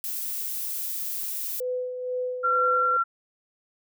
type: noise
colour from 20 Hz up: violet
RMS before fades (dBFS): -31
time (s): 0.04-1.6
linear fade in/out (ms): 0
type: tone with tremolo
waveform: sine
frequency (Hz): 502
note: B4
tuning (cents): +28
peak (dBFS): -25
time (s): 1.6-2.97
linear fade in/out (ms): 5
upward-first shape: sine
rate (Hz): 2.1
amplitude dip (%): 50
type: tone with vibrato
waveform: sine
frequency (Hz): 1368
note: F6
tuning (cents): -36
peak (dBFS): -20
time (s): 2.43-3.04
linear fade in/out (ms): 20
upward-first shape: sine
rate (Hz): 10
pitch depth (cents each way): 9
effects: none